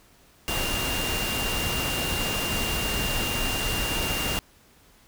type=tone in noise; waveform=sine; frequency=2794 Hz; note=F7; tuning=in tune; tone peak=-30 dBFS; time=0.48-4.39 s; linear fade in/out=0 ms; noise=pink; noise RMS=-28 dBFS; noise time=0.48-4.39 s; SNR=-5 dB; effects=pink hiss -57 dBFS RMS until 5.07 s